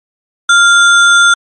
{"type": "tone with sample-and-hold", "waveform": "sine", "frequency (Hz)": 1396.9, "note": "F6", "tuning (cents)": 0, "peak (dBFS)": -3, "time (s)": [0.49, 1.34], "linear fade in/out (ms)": 5, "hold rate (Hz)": 4900, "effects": ["MP3 48 kbps"]}